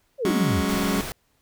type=exponential sweep; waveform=sine; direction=down; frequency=587.3 to 63.7 Hz; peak=-22 dBFS; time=0.18-0.64 s; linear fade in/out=50 ms
type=chord; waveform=sawtooth; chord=F# suspended second; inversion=none; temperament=just; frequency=185 / 208.1 / 277.5 Hz; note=F#3 / G#3 / C#4; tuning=0 / +4 / +2 cents; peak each=-22 dBFS; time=0.25-1.01 s; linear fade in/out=0 ms
type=clicks; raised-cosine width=2 ms; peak=-24 / -30 / -21 / -23 dBFS; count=4; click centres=0.304 / 0.406 / 0.51 / 0.648 s
type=noise; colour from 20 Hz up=pink; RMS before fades=-32 dBFS; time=0.69-1.12 s; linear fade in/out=0 ms
effects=pink hiss -67 dBFS RMS until 1.41 s